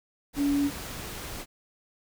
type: tone in noise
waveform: sine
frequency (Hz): 284.4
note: C#4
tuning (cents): +45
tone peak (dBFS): -22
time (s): 0.36-0.71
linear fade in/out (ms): 50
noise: pink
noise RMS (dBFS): -38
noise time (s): 0.33-1.46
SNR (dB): +13
effects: none